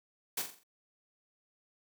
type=noise with echo; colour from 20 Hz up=white; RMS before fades=-34 dBFS; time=0.37-0.42 s; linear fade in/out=5 ms; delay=43 ms; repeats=5; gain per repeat=-7 dB; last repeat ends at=0.635 s; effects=high-pass 150 Hz 12 dB/octave